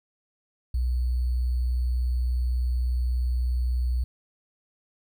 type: tone with sample-and-hold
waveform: sine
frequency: 61.74 Hz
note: B1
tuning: in tune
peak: -22 dBFS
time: 0.74-4.04 s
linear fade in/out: 5 ms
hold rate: 4410 Hz
effects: none